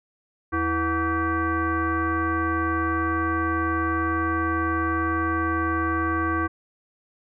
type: tone with frequency modulation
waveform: sine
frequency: 736 Hz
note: F#5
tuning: 9 cents flat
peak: -21 dBFS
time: 0.52-6.48 s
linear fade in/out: 20 ms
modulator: 409 Hz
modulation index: 2.1
effects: none